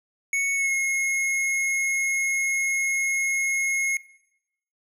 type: tone with pitch glide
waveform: square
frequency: 2214 to 2163 Hz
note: C#7 to C#7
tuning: -3 to -43 cents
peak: -22 dBFS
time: 0.33-3.97 s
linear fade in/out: 2 ms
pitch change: -40 cents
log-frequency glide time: 0.55-0.72 s
effects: noise-tail reverb RT60 0.8 s tail -19 dB re dry + low-pass 12000 Hz 12 dB/octave